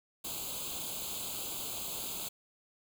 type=noise with comb filter; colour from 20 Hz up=white; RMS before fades=-39 dBFS; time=0.24-2.29 s; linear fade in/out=10 ms; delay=0.27 ms; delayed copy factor=+1; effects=none